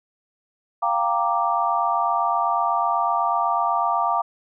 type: chord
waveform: sine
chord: G minor seventh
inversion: third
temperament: equal with one note detuned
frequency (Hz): 696 / 784 / 932.3 / 1174.7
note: F5 / G5 / Bb5 / D6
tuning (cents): -6 / 0 / 0 / 0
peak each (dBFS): -24 / -26 / -24 / -23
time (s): 0.82-4.22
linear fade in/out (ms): 10
effects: none